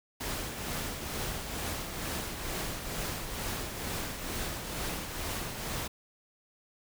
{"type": "noise with tremolo", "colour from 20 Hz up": "pink", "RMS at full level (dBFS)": -34, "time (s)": [0.2, 5.88], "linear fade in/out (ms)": 10, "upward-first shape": "triangle", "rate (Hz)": 2.2, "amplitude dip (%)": 50, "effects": []}